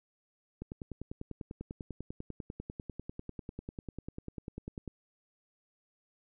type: click train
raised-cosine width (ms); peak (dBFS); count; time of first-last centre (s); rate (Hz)
3; -27; 44; 0.62-4.877; 10.1
effects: none